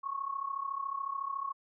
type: tone with amplitude modulation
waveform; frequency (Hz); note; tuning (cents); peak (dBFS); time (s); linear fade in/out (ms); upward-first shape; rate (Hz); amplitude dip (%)
sine; 1100; C#6; -14; -30; 0.03-1.53; 20; sine; 33.9; 80
effects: none